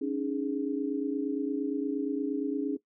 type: chord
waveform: sine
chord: C# suspended second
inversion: none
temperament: equal with one note detuned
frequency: 277.2 / 305.8 / 415.3 Hz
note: C#4 / D#4 / G#4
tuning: 0 / -30 / 0 cents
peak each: -30 / -33 / -35 dBFS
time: 0.01-2.77 s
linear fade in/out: 10 ms
effects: noise-tail reverb RT60 0.1 s tail -17 dB re dry

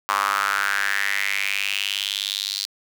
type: tone with high-pass filter sweep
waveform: square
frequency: 49.8 Hz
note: G1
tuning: 28 cents sharp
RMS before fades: -24 dBFS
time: 0.09-2.66 s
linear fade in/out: 0 ms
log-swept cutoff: 1100 to 4400 Hz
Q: 5.1
effects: 7-bit

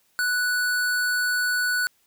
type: tone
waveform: square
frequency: 1480 Hz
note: F#6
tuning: in tune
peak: -22 dBFS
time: 0.19-1.87 s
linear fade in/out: 0 ms
effects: white hiss -65 dBFS RMS until 2.06 s

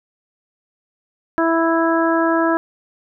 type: harmonic tone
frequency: 329.6 Hz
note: E4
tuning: in tune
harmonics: 1 / 2 / 3 / 4 / 5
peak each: -17 / -20 / -22 / -23 / -24 dBFS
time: 1.38-2.57 s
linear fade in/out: 0 ms
effects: none

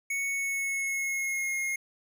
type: tone with pitch glide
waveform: square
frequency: 2217 to 2146 Hz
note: C#7 to C7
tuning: 0 to +43 cents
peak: -29 dBFS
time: 0.1-1.76 s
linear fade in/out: 5 ms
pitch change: -57 cents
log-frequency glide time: 0.28-1.56 s
effects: none

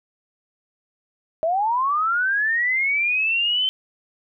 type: linear sweep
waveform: sine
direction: up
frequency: 622 to 3095 Hz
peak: -18 dBFS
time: 1.43-3.69 s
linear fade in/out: 0 ms
effects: none

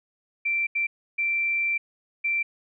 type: tone bursts at uneven times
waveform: sine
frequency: 2349 Hz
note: D7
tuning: in tune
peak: -22 dBFS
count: 4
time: 0.45-0.67 / 0.75-0.87 / 1.18-1.78 / 2.24-2.43 s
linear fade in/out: 10 ms
effects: none

